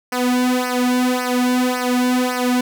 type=tone with flanger; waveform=sawtooth; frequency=249.9 Hz; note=B3; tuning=21 cents sharp; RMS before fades=-18 dBFS; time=0.12-2.61 s; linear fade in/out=5 ms; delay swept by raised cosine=0.27 to 2.47 ms; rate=1.8 Hz; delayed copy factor=-0.9; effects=none